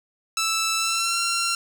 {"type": "tone with pitch glide", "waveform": "10% pulse", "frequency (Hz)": [1320, 1369.7], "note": ["E6", "F6"], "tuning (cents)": [2, -34], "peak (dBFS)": -13, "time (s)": [0.37, 1.55], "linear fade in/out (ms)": 2, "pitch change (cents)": 64, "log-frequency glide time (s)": [0.76, 1.2], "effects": []}